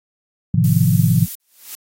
sine chord, F dominant seventh, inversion first, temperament just, 109.13 / 130.96 / 157.15 / 174.61 Hz, A2 / C3 / Eb3 / F3, -14 / +2 / +18 / 0 cents, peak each -17 dBFS, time 0.54-1.26 s, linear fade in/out 5 ms
violet noise, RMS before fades -28 dBFS, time 0.64-1.35 s, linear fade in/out 0 ms
blue noise with exponential growth, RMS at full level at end -28 dBFS, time 1.4-1.75 s, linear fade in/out 0 ms, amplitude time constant 74 ms
effects AAC 48 kbps

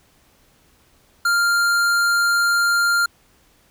sine tone with tanh clipping, 1396.9 Hz, F6, in tune, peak -17 dBFS, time 1.25-3.06 s, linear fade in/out 5 ms, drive 18 dB, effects pink hiss -57 dBFS RMS until 3.7 s

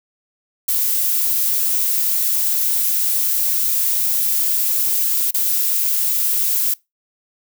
violet noise with dropouts, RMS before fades -18 dBFS, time 0.68-6.74 s, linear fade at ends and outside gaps 5 ms, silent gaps 5.309-5.342 s, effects noise-tail reverb RT60 0.2 s tail -23 dB re dry

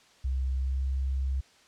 sine tone with pitch glide, 65.41 to 66.55 Hz, C2 to C2, 0 to +30 cents, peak -26 dBFS, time 0.24-1.41 s, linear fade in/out 10 ms, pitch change +30 cents, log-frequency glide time 0.54-0.83 s, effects white hiss -59 dBFS RMS until 1.67 s + low-pass 6000 Hz 12 dB/octave

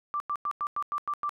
sine tone bursts, 1174.7 Hz, D6, in tune, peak -27 dBFS, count 8, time 0.14-1.293 s, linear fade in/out 0 ms, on 61 ms, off 95 ms, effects none

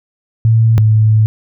sine tone pair in turn, 112.8 / 108.86 Hz, A2 / A2, +44 / -18 cents, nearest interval minor second, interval 62 cents, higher first, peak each -6 dBFS, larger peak neither, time 0.45-0.78 / 0.78-1.26 s, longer second, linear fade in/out 0 ms, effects none

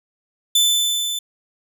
sawtooth tone with level ramp, 3520 Hz, A7, in tune, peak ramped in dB -9 to -20 dBFS, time 0.55-1.19 s, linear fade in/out 5 ms, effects none

